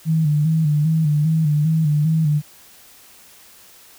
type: tone with vibrato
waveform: sine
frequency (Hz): 154.4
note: D#3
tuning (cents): -13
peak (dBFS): -14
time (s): 0.05-2.42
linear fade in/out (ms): 50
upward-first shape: square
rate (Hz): 2.5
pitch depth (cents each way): 63
effects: white hiss -47 dBFS RMS until 3.98 s